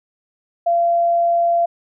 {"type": "tone", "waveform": "sine", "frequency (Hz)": 685, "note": "F5", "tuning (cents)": -34, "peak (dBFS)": -13, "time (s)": [0.66, 1.66], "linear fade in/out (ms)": 10, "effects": []}